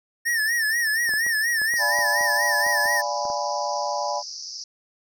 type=tone with vibrato; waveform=square; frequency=1807 Hz; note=A6; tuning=46 cents sharp; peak=-21 dBFS; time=0.25-3.02 s; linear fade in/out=20 ms; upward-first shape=sine; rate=4.2 Hz; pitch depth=99 cents each way
type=clicks; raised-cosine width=1 ms; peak=-25 dBFS; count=11; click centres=1.092 / 1.138 / 1.265 / 1.617 / 1.739 / 1.989 / 2.21 / 2.665 / 2.857 / 3.253 / 3.301 s
type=band-pass noise; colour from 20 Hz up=white; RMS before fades=-36 dBFS; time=1.76-4.64 s; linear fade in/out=2 ms; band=4700 to 5900 Hz; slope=96 dB/octave
type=chord; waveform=sine; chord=D diminished seventh; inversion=none; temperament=equal; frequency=587.3 / 698.5 / 830.6 / 987.8 Hz; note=D5 / F5 / Ab5 / Cb6; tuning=0 / 0 / 0 / 0 cents; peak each=-29 / -32 / -28 / -29 dBFS; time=1.78-4.23 s; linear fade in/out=50 ms
effects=none